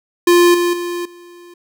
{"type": "tone with level steps", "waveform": "square", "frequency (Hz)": 349.2, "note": "F4", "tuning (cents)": 0, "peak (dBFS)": [-8, -14, -21, -38], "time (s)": [0.27, 1.54], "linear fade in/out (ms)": 5, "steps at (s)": [0.54, 0.73, 1.05], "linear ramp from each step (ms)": 5, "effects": []}